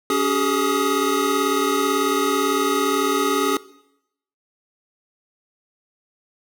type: tone cluster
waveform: square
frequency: 280.6 / 385.1 / 423.1 / 1251 Hz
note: C#4 / G4 / G#4 / D#6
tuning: +21 / -31 / +32 / +9 cents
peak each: -24 dBFS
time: 0.1-3.57 s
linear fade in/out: 2 ms
effects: noise-tail reverb RT60 0.8 s tail -19 dB re dry